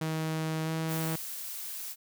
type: tone with pitch glide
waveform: sawtooth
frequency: 158.7 to 160.92 Hz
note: D#3 to E3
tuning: +35 to -41 cents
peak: -26 dBFS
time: 0.01-1.16 s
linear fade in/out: 5 ms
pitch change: +24 cents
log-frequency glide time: 0.64-0.7 s
type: noise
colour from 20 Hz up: blue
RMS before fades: -39 dBFS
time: 0.87-1.96 s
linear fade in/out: 50 ms
effects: none